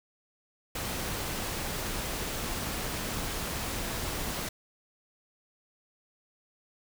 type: noise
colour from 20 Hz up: pink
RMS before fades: -34 dBFS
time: 0.75-4.49 s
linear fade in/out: 5 ms
effects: none